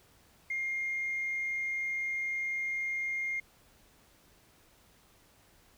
sine tone, 2122 Hz, C7, 24 cents sharp, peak -30 dBFS, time 0.5-3.4 s, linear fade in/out 5 ms, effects tanh soft clip ceiling -27 dBFS + pink hiss -63 dBFS RMS until 5.77 s

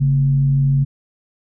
sine tone with frequency modulation, 138.59 Hz, C#3, in tune, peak -12 dBFS, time 0-0.85 s, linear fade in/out 20 ms, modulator 93.2 Hz, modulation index 0.27, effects none

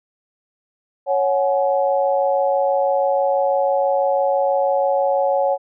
sine chord, C# suspended fourth, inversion none, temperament equal with one note detuned, 554.4 / 740 / 846.1 Hz, C#5 / F#5 / G#5, 0 / 0 / +32 cents, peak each -17 / -21 / -23 dBFS, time 1.06-5.58 s, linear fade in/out 50 ms, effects none

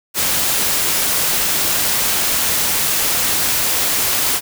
white noise, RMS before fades -17 dBFS, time 0.14-4.41 s, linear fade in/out 50 ms, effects none

